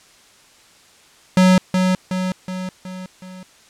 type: tone with echo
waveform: square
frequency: 185 Hz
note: F#3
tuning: in tune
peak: -10 dBFS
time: 1.37-1.58 s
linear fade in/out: 2 ms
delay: 370 ms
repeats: 5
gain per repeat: -5 dB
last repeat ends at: 3.43 s
effects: white hiss -50 dBFS RMS until 3.69 s + low-pass 8000 Hz 12 dB/octave